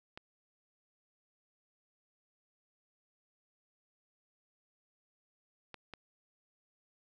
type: clicks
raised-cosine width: 0.3 ms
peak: -29 dBFS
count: 3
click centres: 0.175 / 5.743 / 5.937 s
effects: none